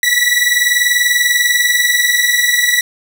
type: tone pair together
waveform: sawtooth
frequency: 1937.7 / 1958 Hz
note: B6 / B6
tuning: -33 / -15 cents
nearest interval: unison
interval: 18 cents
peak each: -10 dBFS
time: 0.03-2.81 s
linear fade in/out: 2 ms
effects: none